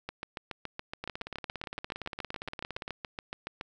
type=two click trains; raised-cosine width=0.3 ms; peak=-21 / -20 dBFS; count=33 / 26; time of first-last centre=1.04-2.879 / 0.09-3.611 s; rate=17.4 / 7.1 Hz; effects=none